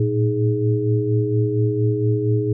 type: tone cluster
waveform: sine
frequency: 111.7 / 116 / 311.9 / 416 Hz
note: A2 / A#2 / D#4 / G#4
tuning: +27 / -8 / +4 / +3 cents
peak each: -24 / -19 / -25 / -22 dBFS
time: 0-2.53 s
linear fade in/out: 5 ms
effects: none